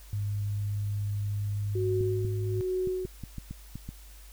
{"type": "tone with pitch glide", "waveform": "sine", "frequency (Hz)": [102.4, 104.43], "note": ["G#2", "G#2"], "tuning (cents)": [-24, 10], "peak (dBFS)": -28, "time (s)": [0.13, 2.61], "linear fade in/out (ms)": 0, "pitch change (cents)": 34, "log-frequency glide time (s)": [1.94, 2.15]}
{"type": "tone with tremolo", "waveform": "sine", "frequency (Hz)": 370, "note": "F#4", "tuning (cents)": 0, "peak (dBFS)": -26, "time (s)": [1.75, 3.06], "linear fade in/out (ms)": 5, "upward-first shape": "sine", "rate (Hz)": 1.2, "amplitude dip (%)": 70}
{"type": "clicks", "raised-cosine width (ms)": 5, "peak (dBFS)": -25, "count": 9, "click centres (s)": [2.009, 2.249, 2.873, 3.051, 3.237, 3.383, 3.51, 3.756, 3.89]}
{"effects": ["added 50 Hz sine -47 dBFS peak until 4.32 s", "white hiss -55 dBFS RMS until 4.32 s"]}